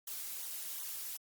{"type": "noise with flanger", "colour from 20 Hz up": "blue", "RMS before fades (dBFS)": -42, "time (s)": [0.07, 1.17], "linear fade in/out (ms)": 5, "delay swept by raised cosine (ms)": [0.39, 4.09], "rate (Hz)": 2.7, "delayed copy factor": -0.85, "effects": ["Opus 48 kbps"]}